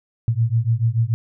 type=beating tone pair; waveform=sine; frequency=111.5 / 118.4 Hz; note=A2 / A#2; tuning=+23 / +27 cents; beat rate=6.9 Hz; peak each=-19 dBFS; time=0.28-1.14 s; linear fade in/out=0 ms; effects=none